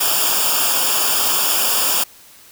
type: noise with comb filter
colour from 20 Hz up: white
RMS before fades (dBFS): -17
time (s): 0-2.04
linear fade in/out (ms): 10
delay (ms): 0.49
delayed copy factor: -0.8
effects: white hiss -45 dBFS RMS until 2.51 s